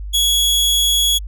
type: tone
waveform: sawtooth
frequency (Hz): 3350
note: G#7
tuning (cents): +14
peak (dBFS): -10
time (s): 0.13-1.19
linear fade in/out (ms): 20
effects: added 50 Hz sine -25 dBFS peak until 1.27 s